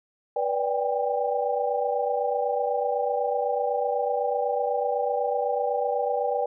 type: tone cluster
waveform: sine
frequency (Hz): 488.5 / 582 / 772 / 800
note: B4 / D5 / G5 / G5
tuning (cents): -19 / -16 / -27 / +35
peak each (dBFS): -27 / -28 / -33 / -28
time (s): 0.36-6.46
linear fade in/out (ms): 5
effects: none